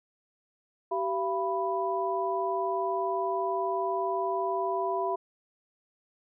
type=tone cluster; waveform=sine; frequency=386 / 681 / 988 Hz; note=G4 / F5 / B5; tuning=-27 / -44 / 0 cents; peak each=-31 dBFS; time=0.91-5.16 s; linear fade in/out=10 ms; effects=none